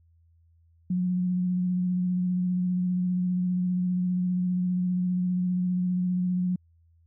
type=tone with vibrato; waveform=sine; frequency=180.8 Hz; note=F#3; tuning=40 cents flat; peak=-23 dBFS; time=0.9-6.56 s; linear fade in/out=5 ms; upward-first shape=square; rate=15 Hz; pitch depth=14 cents each way; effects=added 83 Hz sine -58 dBFS peak until 7.06 s